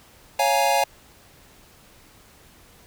square chord, Bb minor seventh, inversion first, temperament equal, 554.4 / 698.5 / 830.6 / 932.3 Hz, Db5 / F5 / Ab5 / Bb5, 0 / 0 / 0 / 0 cents, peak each -25 / -24 / -22 / -28 dBFS, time 0.39-0.84 s, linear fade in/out 5 ms, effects pink hiss -52 dBFS RMS until 2.86 s

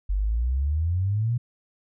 sine exponential sweep, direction up, 46.25 to 123.47 Hz, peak -21 dBFS, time 0.09-1.38 s, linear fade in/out 10 ms, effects none

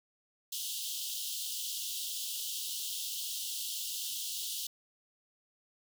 pink high-pass noise, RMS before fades -38 dBFS, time 0.52-4.67 s, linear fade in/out 5 ms, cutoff 2900 Hz, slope 96 dB/octave, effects none

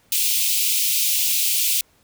white high-pass noise, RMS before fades -20 dBFS, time 0.12-1.81 s, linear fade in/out 2 ms, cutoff 2400 Hz, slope 48 dB/octave, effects pink hiss -59 dBFS RMS until 2.03 s

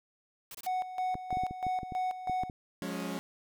white noise bursts, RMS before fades -45 dBFS, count 3, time 0.51-0.669 s, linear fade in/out 2 ms, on 37 ms, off 24 ms
triangle tone with tremolo, 740 Hz, F#5, in tune, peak -27 dBFS, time 0.66-2.5 s, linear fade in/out 10 ms, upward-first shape square, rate 3.1 Hz, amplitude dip 70%
clicks, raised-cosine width 3 ms, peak -27 dBFS, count 11, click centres 1.154 / 1.328 / 1.371 / 1.436 / 1.51 / 1.667 / 1.832 / 1.922 / 2.297 / 2.436 / 2.498 s
sawtooth chord, Db major, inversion first, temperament equal with one note detuned, 178.39 / 207.7 / 277.2 Hz, F3 / Ab3 / Db4, +37 / 0 / 0 cents, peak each -35 dBFS, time 2.82-3.19 s, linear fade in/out 0 ms
effects none

